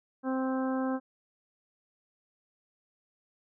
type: harmonic tone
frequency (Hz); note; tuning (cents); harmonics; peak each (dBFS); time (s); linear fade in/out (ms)
261.6; C4; 0; 1 / 2 / 3 / 4 / 5 / 6; -29 / -35 / -39 / -41 / -43 / -45; 0.23-1; 50
effects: none